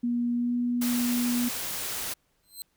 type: tone with pitch glide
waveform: sine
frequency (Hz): 239.8 to 242.7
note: A#3 to B3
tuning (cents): +49 to -30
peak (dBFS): -24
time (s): 0.03-1.49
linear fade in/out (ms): 10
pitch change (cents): +21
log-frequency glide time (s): 0.34-0.54
type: noise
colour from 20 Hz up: white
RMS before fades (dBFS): -33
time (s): 0.81-2.14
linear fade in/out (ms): 10
type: tone with exponential growth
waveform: 10% pulse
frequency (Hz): 4101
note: C8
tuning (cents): -36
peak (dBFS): -26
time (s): 2.43-2.62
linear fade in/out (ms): 0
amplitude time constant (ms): 41
effects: pink hiss -71 dBFS RMS until 2.76 s